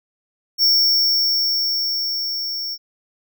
square tone with level ramp, 5470 Hz, F8, 37 cents flat, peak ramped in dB -12 to -25 dBFS, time 0.58-2.78 s, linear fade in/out 50 ms, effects none

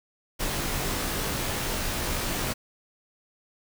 pink noise with comb filter, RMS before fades -29 dBFS, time 0.39-2.54 s, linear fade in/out 20 ms, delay 19 ms, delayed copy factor -0.7, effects none

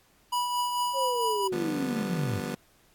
square tone with tremolo, 979 Hz, B5, 15 cents flat, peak -25 dBFS, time 0.32-1.48 s, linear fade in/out 10 ms, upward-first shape triangle, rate 4.5 Hz, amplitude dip 45%
sine linear sweep, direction down, 554.4 to 86.4 Hz, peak -28 dBFS, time 0.93-2.41 s, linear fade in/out 50 ms
25% pulse chord, G dominant seventh, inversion second, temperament just, 147 / 176.4 / 196 / 245 Hz, D3 / F3 / G3 / B3, +2 / +18 / 0 / -14 cents, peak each -35 / -36 / -33 / -31 dBFS, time 1.52-2.55 s, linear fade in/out 5 ms
effects pink hiss -63 dBFS RMS until 2.94 s + AAC 64 kbps

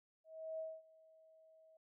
sine tone with ADSR envelope, 640 Hz, D#5, 49 cents sharp, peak -40 dBFS, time 0.24-1.77 s, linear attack 350 ms, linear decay 230 ms, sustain -23 dB, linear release 3 ms, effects none

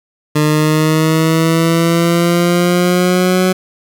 20% pulse linear sweep, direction up, 150.7 to 185.6 Hz, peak -5 dBFS, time 0.35-3.53 s, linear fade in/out 10 ms, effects 7-bit

